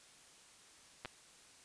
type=clicks; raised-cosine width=0.3 ms; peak=-27 dBFS; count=2; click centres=1.049 / 1.057 s; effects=white hiss -61 dBFS RMS until 1.64 s + resampled to 22050 Hz